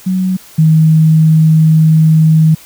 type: tone pair in turn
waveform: sine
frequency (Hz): 186 / 158.27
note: F#3 / D#3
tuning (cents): +9 / +30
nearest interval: minor third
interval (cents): 279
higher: first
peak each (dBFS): -10 / -4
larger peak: second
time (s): 0.06-0.37 / 0.58-2.55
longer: second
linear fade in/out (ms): 10
effects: white hiss -38 dBFS RMS until 2.65 s